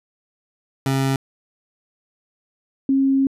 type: tone pair in turn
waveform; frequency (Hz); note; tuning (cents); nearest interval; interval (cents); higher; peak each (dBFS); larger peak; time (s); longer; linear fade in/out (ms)
25% pulse / sine; 134.9 / 270.4; C#3 / C#4; -47 / -43; octave; 1204; second; -14; neither; 0.86-1.16 / 2.89-3.27; second; 2
effects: resampled to 32000 Hz